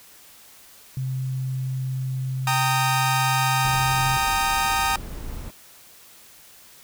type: tone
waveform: sine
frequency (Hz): 130.81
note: C3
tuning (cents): 0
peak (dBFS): -24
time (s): 0.97-4.17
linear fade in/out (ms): 2
type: chord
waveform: sawtooth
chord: Eb major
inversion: first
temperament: equal with one note detuned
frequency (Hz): 784 / 918.4 / 1244.5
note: G5 / Bb5 / Eb6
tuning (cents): 0 / -26 / 0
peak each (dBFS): -21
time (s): 2.47-4.96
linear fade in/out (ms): 2
type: noise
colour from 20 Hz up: brown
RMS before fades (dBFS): -34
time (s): 3.64-5.51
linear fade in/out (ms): 10
effects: white hiss -49 dBFS RMS until 6.83 s